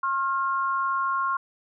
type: tone pair together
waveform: sine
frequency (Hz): 1075.9 / 1394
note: C6 / F6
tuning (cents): +48 / -4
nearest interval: major third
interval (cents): 448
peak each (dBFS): -24 / -28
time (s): 0.03-1.37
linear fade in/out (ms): 5
effects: none